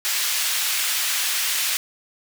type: high-pass noise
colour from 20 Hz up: pink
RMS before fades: -23 dBFS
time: 0.05-1.77 s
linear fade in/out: 0 ms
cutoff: 2200 Hz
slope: 12 dB/octave
effects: none